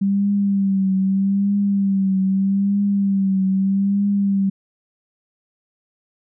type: tone with vibrato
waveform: sine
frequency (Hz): 196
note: G3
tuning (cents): 0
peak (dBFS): -15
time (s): 0.01-4.5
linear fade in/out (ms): 10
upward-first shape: triangle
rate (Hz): 0.8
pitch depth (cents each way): 57
effects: none